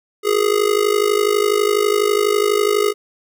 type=tone with amplitude modulation; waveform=square; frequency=415.3 Hz; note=G#4; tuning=in tune; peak=-11 dBFS; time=0.23-2.94 s; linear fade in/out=50 ms; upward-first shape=sine; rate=52.1 Hz; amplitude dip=85%; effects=none